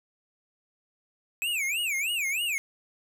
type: tone with vibrato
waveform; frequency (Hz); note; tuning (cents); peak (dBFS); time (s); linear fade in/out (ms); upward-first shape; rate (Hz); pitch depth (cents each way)
square; 2481; D#7; -6; -27; 1.42-2.58; 0; sine; 3.2; 270
effects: none